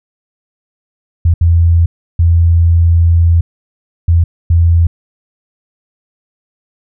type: tone bursts at uneven times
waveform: sine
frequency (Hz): 84.3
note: E2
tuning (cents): +39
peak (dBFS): -5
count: 5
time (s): 1.25-1.34 / 1.41-1.86 / 2.19-3.41 / 4.08-4.24 / 4.5-4.87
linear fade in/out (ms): 5
effects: none